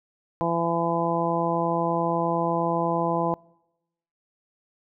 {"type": "harmonic tone", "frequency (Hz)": 168.4, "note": "E3", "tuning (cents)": 37, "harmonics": [1, 2, 3, 4, 5, 6], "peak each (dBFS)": [-29, -29, -29, -29, -29, -29], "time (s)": [0.41, 3.34], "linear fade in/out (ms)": 0, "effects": ["noise-tail reverb RT60 0.9 s tail -25 dB re dry"]}